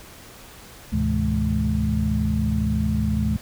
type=tone cluster; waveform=sine; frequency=73.8 / 106.2 / 127.9 / 163.9 / 213.2 Hz; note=D2 / G#2 / C3 / E3 / G#3; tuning=+9 / +39 / -39 / -10 / +46 cents; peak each=-24 / -28 / -29 / -29 / -23 dBFS; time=0.92-3.37 s; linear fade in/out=10 ms; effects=pink hiss -44 dBFS RMS until 3.41 s